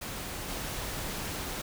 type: noise with level steps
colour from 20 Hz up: pink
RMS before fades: -38 / -36 dBFS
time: 0.01-1.62 s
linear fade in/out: 10 ms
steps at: 0.48 s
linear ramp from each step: 5 ms
effects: none